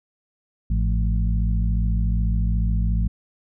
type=harmonic tone with a mistuned harmonic; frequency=54.1 Hz; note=A1; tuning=29 cents flat; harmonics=1 / 2 / 3 / 4; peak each=-19 / -26 / -28 / -33 dBFS; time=0.7-3.08 s; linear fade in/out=5 ms; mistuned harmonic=3; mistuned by=+88 cents; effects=none